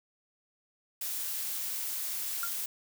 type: noise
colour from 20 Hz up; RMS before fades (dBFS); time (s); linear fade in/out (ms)
blue; -35; 1.01-2.66; 5
type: tone with exponential decay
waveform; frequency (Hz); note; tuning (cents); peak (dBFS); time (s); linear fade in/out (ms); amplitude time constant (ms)
sine; 1396.9; F6; 0; -29; 2.43-2.53; 2; 20
effects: none